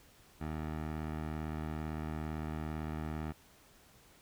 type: tone with low-pass filter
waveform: 15% pulse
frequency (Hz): 77.78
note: D#2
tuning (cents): 0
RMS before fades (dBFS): -39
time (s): 0.4-3.33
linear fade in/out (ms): 20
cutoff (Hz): 1900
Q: 0.9
effects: pink hiss -62 dBFS RMS until 4.21 s